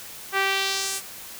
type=tone with band-pass filter sweep; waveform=sawtooth; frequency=389.2 Hz; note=G4; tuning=12 cents flat; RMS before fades=-25 dBFS; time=0.32-1.02 s; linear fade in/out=50 ms; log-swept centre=1600 to 10000 Hz; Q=1.3; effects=white hiss -40 dBFS RMS until 1.39 s